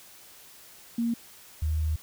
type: tone pair in turn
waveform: sine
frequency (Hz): 233.1 / 77.79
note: A#3 / D#2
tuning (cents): 0 / 0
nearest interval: octave + perfect fifth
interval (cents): 1900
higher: first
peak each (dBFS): -24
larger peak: neither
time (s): 0.98-1.14 / 1.62-1.96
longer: second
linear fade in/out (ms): 5
effects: white hiss -51 dBFS RMS until 2.02 s